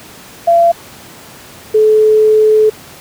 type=tone pair in turn; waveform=sine; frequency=681 / 431.5 Hz; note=F5 / A4; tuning=-44 / -34 cents; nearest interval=minor sixth; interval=790 cents; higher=first; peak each=-5 dBFS; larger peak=neither; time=0.47-0.72 / 1.74-2.7 s; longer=second; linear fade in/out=10 ms; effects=pink hiss -35 dBFS RMS until 3 s + high-pass 100 Hz 12 dB/octave